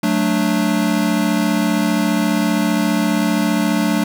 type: chord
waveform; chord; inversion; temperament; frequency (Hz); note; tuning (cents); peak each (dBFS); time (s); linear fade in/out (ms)
square; D major; first; equal; 185 / 220 / 293.7; F#3 / A3 / D4; 0 / 0 / 0; -21 / -19 / -20; 0.03-4.04; 5
effects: none

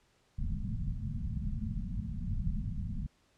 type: low-pass noise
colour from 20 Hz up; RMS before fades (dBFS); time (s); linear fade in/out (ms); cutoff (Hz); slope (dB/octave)
pink; -35; 0.38-3.07; 10; 230; 96
effects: pink hiss -70 dBFS RMS until 3.37 s + low-pass 8000 Hz 12 dB/octave

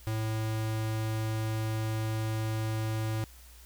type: tone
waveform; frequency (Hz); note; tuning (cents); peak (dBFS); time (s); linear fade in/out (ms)
square; 110; A2; 0; -30; 0.07-3.24; 0
effects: added 60 Hz sine -51 dBFS peak until 3.65 s + white hiss -56 dBFS RMS until 3.65 s

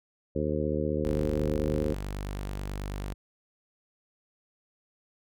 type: harmonic tone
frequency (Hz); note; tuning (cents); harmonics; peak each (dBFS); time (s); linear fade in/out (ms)
75.7; D#2; -47; 1 / 2 / 3 / 4 / 5 / 6 / 7; -34 / -34 / -34 / -34 / -34 / -34 / -34; 0.35-1.94; 10
type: tone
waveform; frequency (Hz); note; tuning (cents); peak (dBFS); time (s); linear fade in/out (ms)
sawtooth; 49.22; G1; +8; -29; 1.04-3.14; 10
effects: none

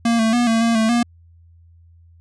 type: tone with pitch steps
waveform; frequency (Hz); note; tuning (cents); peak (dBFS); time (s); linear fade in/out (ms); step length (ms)
square; 232.3 / 223 / 241.3 / 226.2 / 230.8 / 221.4 / 237.8; A#3 / A3 / B3 / A3 / A#3 / A3 / A#3; -6 / +23 / -40 / +48 / -17 / +11 / +35; -15; 0.05-1.03; 5; 140
effects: added 84 Hz sine -46 dBFS peak until 2.2 s + resampled to 22050 Hz

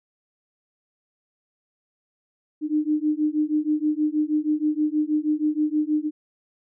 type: beating tone pair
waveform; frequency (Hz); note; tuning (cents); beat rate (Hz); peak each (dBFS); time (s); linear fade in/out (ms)
sine; 300.7 / 307; D4 / D#4; +41 / -23; 6.3; -23; 2.61-6.11; 50
effects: none

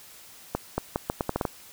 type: accelerating click train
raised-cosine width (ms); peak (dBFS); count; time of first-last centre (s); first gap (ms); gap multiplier
1; -11; 9; 0.55-1.452; 230; 0.78
effects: white hiss -49 dBFS RMS until 1.72 s

